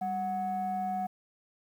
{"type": "tone pair together", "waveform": "sine", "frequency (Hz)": [196.83, 738], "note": ["G3", "F#5"], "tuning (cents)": [7, -5], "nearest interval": "octave + major seventh", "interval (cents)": 2288, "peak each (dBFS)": [-35, -29], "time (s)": [0.01, 1.07], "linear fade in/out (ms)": 10, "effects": ["tanh soft clip ceiling -26 dBFS", "10-bit"]}